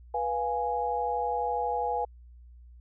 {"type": "chord", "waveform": "sine", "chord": "F diminished", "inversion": "second", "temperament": "equal with one note detuned", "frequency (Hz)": [488.5, 698.5, 830.6], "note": ["Cb5", "F5", "Ab5"], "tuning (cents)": [-19, 0, 0], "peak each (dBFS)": [-32, -33, -29], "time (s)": [0.14, 2.05], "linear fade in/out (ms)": 5, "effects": ["added 60 Hz sine -48 dBFS peak until 2.8 s"]}